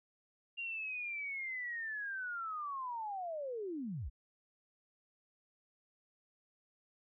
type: linear sweep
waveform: sine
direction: down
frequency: 2794 to 42.85 Hz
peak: -38 dBFS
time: 0.57-4.1 s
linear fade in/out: 20 ms
effects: none